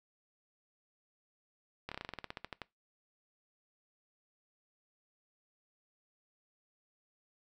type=slowing click train; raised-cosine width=0.3 ms; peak=-24 dBFS; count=15; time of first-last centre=1.89-2.617 s; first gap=26 ms; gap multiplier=1.1; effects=noise-tail reverb RT60 0.2 s tail -21 dB re dry

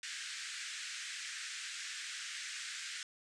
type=band-pass noise; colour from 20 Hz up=pink; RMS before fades=-44 dBFS; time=0.03-3.03 s; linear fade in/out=2 ms; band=1500 to 8500 Hz; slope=48 dB/octave; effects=none

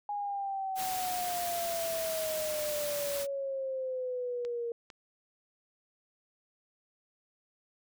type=exponential sweep; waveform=sine; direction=down; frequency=827 to 466.2 Hz; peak=-32 dBFS; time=0.09-4.72 s; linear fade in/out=2 ms
type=noise; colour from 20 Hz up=white; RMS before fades=-38 dBFS; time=0.75-3.27 s; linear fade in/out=50 ms
type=clicks; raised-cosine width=0.2 ms; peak=-30 dBFS; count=2; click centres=4.45 / 4.902 s
effects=none

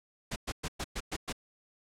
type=noise bursts; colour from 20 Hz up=pink; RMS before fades=-35 dBFS; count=7; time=0.31-1.327 s; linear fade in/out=10 ms; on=51 ms; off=110 ms; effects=low-pass 9000 Hz 12 dB/octave

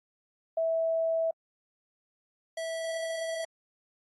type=tone pair in turn; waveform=sine / square; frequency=654 / 654 Hz; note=E5 / E5; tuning=-14 / -14 cents; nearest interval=unison; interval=0 cents; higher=neither; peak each=-25 / -33 dBFS; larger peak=first; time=0.57-1.31 / 2.57-3.45 s; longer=second; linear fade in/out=5 ms; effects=AAC 32 kbps

